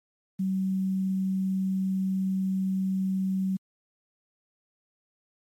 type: tone with quantisation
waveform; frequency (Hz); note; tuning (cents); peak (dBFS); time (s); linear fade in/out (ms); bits
sine; 190.2; F#3; +48; -24; 0.39-3.57; 10; 9
effects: MP3 64 kbps